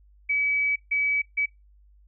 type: tone bursts at uneven times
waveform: sine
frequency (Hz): 2284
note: D7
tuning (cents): -49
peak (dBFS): -21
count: 3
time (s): 0.29-0.76 / 0.91-1.22 / 1.37-1.46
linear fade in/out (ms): 10
effects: noise-tail reverb RT60 0.2 s tail -25 dB re dry + added 50 Hz sine -53 dBFS peak until 2.07 s